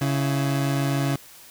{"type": "tone pair together", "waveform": "30% pulse", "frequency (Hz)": [138.9, 330.8], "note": ["C#3", "E4"], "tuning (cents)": [4, 6], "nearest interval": "octave + minor third", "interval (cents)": 1502, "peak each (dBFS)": [-19, -28], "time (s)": [0.01, 1.16], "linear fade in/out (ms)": 5, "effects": ["white hiss -47 dBFS RMS until 1.5 s"]}